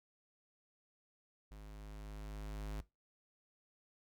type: tone with level ramp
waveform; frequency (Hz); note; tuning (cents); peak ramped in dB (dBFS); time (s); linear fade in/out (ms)
square; 51.91; G#1; 0; -51 to -40; 1.51-2.81; 5
effects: noise-tail reverb RT60 0.2 s tail -17 dB re dry